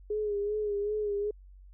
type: tone with vibrato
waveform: sine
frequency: 415.3 Hz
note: G#4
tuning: in tune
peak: -28 dBFS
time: 0.1-1.31 s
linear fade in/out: 5 ms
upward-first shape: sine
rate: 2.6 Hz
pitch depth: 48 cents each way
effects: added 47 Hz sine -49 dBFS peak until 1.73 s